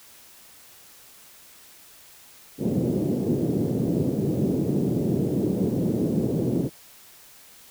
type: band-pass noise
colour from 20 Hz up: pink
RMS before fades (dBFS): -24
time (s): 2.58-6.7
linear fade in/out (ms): 50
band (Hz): 130 to 420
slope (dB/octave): 24
effects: white hiss -50 dBFS RMS until 7.7 s